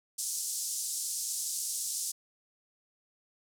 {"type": "band-pass noise", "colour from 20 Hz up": "white", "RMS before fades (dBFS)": -35, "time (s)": [0.18, 2.12], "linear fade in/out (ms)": 10, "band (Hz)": [5400, 10000], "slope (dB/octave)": 24, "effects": []}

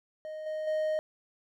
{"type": "tone with level steps", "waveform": "triangle", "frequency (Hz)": 621, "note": "D#5", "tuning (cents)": -3, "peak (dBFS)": [-35, -30, -25], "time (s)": [0.25, 0.99], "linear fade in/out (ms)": 0, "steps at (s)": [0.46, 0.67], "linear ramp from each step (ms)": 5, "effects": []}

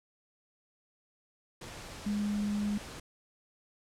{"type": "tone in noise", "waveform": "sine", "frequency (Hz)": 206.6, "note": "G#3", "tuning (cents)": -9, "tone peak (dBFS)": -29, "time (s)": [2.06, 2.78], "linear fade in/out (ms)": 5, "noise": "pink", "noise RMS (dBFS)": -45, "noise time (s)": [1.61, 3], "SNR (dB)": 13, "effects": ["low-pass 9000 Hz 12 dB/octave"]}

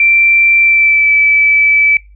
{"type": "tone with pitch glide", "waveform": "sine", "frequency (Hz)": [2350, 2307], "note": ["D7", "D7"], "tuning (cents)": [1, -31], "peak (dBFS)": -6, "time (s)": [0, 1.97], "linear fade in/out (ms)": 2, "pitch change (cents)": -32, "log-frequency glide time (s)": [0.6, 1.12], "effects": ["noise-tail reverb RT60 0.3 s tail -24 dB re dry", "added 50 Hz sine -37 dBFS peak until 2.15 s"]}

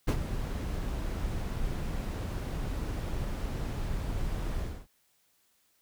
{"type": "noise with ADSR envelope", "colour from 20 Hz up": "brown", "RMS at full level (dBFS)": -22, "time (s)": [0.07, 4.87], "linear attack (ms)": 17, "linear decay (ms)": 70, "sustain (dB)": -11, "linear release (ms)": 280, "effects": ["white hiss -70 dBFS RMS until 5.81 s"]}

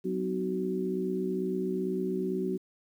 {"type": "harmonic tone with a mistuned harmonic", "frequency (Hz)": 62.3, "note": "B1", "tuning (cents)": 16, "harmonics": [3, 4, 5, 6], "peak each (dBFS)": [-33, -36, -39, -31], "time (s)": [0.04, 2.58], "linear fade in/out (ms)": 20, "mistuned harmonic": 4, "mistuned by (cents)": 45, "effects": ["10-bit"]}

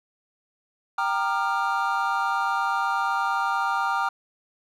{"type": "chord", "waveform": "triangle", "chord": "G minor seventh", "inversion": "none", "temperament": "equal with one note detuned", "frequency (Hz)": [784, 932.3, 1200.7, 1396.9], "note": ["G5", "Bb5", "D6", "F6"], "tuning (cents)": [0, 0, 38, 0], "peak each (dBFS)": -26, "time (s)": [0.98, 4.09], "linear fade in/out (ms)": 5, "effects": []}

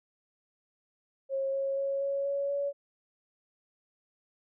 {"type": "tone with pitch steps", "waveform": "sine", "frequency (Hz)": [541, 545.7, 550.5, 555.2, 560.1, 565], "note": ["C#5", "C#5", "C#5", "C#5", "C#5", "C#5"], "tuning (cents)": [-42, -27, -12, 3, 18, 33], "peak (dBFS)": -28, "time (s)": [1.29, 2.73], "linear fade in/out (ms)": 50, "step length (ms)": 240, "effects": []}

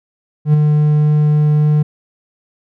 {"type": "tone with ADSR envelope", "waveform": "triangle", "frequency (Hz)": 150.3, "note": "D3", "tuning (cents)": 40, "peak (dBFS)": -3, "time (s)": [0.45, 1.83], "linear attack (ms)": 87, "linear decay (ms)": 11, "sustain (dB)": -4, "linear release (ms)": 9, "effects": []}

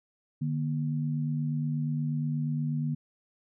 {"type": "tone pair together", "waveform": "sine", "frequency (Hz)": [150.02, 238.4], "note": ["D3", "A#3"], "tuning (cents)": [37, 39], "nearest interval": "minor sixth", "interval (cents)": 802, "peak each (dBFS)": [-28, -33], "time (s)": [0.41, 2.95], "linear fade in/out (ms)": 10, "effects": []}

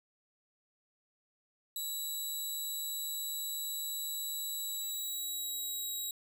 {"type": "tone with pitch glide", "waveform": "10% pulse", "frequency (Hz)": [3919, 3838], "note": ["B7", "A#7"], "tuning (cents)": [-14, 50], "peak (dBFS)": -29, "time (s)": [1.76, 6.11], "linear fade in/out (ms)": 2, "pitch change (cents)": -36, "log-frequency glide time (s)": [4.55, 5.87], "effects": []}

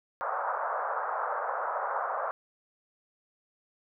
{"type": "band-pass noise", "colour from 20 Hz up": "white", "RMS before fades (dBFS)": -32, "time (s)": [0.21, 2.31], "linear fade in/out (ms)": 0, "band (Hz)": [520, 1400], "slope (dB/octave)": 48, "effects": []}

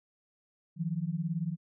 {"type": "beating tone pair", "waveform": "sine", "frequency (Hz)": [157.6, 175.6], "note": ["D#3", "F3"], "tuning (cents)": [23, 10], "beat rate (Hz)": 18, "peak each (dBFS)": [-33, -33], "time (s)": [0.76, 1.57], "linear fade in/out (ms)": 50, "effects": []}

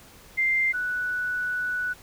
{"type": "tone pair in turn", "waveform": "sine", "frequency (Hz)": [2093, 1480], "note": ["C7", "F#6"], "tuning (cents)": [0, 0], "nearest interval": "tritone", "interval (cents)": 600, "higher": "first", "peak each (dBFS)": [-20, -25], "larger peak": "first", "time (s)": [[0.37, 0.73], [0.73, 1.94]], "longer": "second", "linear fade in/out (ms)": 20, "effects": ["pink hiss -50 dBFS RMS until 2.02 s"]}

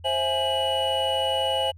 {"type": "tone cluster", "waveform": "triangle", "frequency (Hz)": [529, 661, 834, 2939], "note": ["C5", "E5", "G#5", "F#7"], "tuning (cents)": [19, 5, 7, -12], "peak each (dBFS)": [-25, -28, -26, -25], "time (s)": [0.04, 1.72], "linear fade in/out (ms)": 20, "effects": ["added 85 Hz sine -43 dBFS peak until 1.77 s"]}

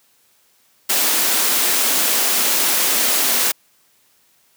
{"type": "high-pass noise", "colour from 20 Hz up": "white", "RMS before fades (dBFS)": -17, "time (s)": [0.89, 3.52], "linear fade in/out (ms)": 10, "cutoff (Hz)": 200, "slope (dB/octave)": 48, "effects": ["white hiss -58 dBFS RMS until 4.56 s", "high-pass 80 Hz 12 dB/octave"]}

